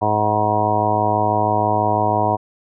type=harmonic tone; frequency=106.1 Hz; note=G#2; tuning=38 cents sharp; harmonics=1 / 2 / 3 / 4 / 5 / 6 / 7 / 8 / 9 / 10; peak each=-24 / -28 / -27 / -27 / -28 / -23 / -20 / -31 / -20 / -32 dBFS; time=0.01-2.37 s; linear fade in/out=20 ms; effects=none

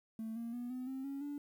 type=tone with pitch steps; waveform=triangle; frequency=222.5 / 232.4 / 242.6 / 253.4 / 264.6 / 276.3 / 288.5 Hz; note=A3 / A#3 / B3 / B3 / C4 / C#4 / D4; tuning=+20 / -5 / -31 / +45 / +20 / -6 / -31 cents; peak=-36 dBFS; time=0.19-1.38 s; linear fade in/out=2 ms; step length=170 ms; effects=tanh soft clip ceiling -35 dBFS + 11-bit

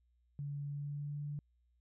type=tone with pitch glide; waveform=sine; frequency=143.2 to 146.04 Hz; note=D3 to D3; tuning=-43 to -9 cents; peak=-38 dBFS; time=0.39-1.39 s; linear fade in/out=0 ms; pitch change=+34 cents; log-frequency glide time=0.65-1.21 s; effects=added 60 Hz sine -70 dBFS peak until 1.8 s

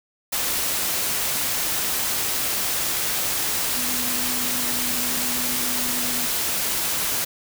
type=tone in noise; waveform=sine; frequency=246.9 Hz; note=B3; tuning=in tune; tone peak=-33 dBFS; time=3.76-6.26 s; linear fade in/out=10 ms; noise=white; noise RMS=-24 dBFS; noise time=0.32-7.25 s; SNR=-12 dB; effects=none

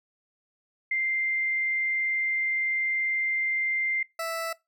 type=tone pair in turn; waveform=sine / 20% pulse; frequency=2093 / 659.3 Hz; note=C7 / E5; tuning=0 / 0 cents; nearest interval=octave + minor sixth; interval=2000 cents; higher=first; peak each=-24 dBFS; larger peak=neither; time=0.91-4.03 / 4.19-4.53 s; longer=first; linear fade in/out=5 ms; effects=noise-tail reverb RT60 0.2 s tail -21 dB re dry

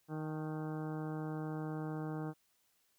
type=harmonic tone with a mistuned harmonic; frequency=155.56 Hz; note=D#3; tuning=in tune; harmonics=1 / 2 / 3 / 4 / 5 / 6 / 7 / 8 / 9 / 10; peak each=-40 / -42 / -47 / -53 / -50 / -56 / -56 / -57 / -58 / -59 dBFS; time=0.08-2.34 s; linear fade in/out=50 ms; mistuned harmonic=6; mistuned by=-60 cents; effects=white hiss -75 dBFS RMS until 2.98 s

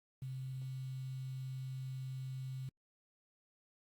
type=tone with quantisation; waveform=sine; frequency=131.1 Hz; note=C3; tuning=4 cents sharp; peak=-40 dBFS; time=0.22-2.69 s; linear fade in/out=2 ms; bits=10; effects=Opus 32 kbps

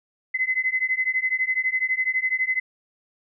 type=beating tone pair; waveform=sine; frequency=2033 / 2045 Hz; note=B6 / C7; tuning=+50 / -40 cents; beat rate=12 Hz; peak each=-24 dBFS; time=0.34-2.6 s; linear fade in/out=10 ms; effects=none

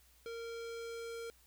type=tone with low-pass filter sweep; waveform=square; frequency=462.1 Hz; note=A#4; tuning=15 cents flat; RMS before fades=-44 dBFS; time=0.26-1.3 s; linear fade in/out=0 ms; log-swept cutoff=5000 to 10000 Hz; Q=0.99; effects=added 60 Hz sine -67 dBFS peak until 1.46 s + white hiss -67 dBFS RMS until 1.46 s

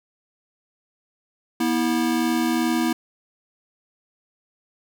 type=tone pair together; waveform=square; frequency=241.7 / 324.2 Hz; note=B3 / E4; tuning=-37 / -29 cents; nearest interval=perfect fourth; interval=508 cents; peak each=-23 dBFS; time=1.6-2.93 s; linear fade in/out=5 ms; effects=none

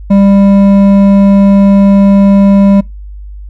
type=tone with hard clipping; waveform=triangle; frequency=198.3 Hz; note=G3; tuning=20 cents sharp; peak=-4 dBFS; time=0.1-2.81 s; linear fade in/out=10 ms; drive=12 dB; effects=noise-tail reverb RT60 0.2 s tail -24 dB re dry + added 50 Hz sine -23 dBFS peak until 3.49 s

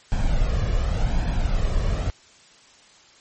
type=noise with flanger; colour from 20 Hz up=brown; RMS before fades=-21 dBFS; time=0.12-2.1 s; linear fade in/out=0 ms; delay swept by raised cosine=1.2 to 1.75 ms; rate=0.89 Hz; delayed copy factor=+0.55; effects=white hiss -52 dBFS RMS until 3.2 s + MP3 32 kbps

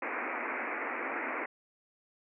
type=band-pass noise; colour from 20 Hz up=white; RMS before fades=-36 dBFS; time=0.02-1.46 s; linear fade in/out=5 ms; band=230 to 2400 Hz; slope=96 dB/octave; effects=none

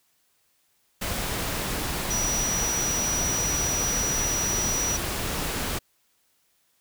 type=tone in noise; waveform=sine; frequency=5840 Hz; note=F#8; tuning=24 cents flat; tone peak=-25 dBFS; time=2.1-4.97 s; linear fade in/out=10 ms; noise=pink; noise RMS=-29 dBFS; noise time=1.01-5.79 s; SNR=+1 dB; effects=white hiss -68 dBFS RMS until 6.8 s

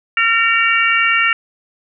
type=harmonic tone with a mistuned harmonic; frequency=456.9 Hz; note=A#4; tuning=35 cents flat; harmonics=3 / 4 / 5 / 6; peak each=-17 / -17 / -17 / -17 dBFS; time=0.17-1.33 s; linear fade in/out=2 ms; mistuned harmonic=6; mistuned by=+21 cents; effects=none

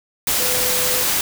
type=tone in noise; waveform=sine; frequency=500 Hz; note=B4; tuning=21 cents sharp; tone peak=-27 dBFS; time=0.4-1.03 s; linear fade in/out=2 ms; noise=white; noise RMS=-19 dBFS; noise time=0.27-1.21 s; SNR=-11 dB; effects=none

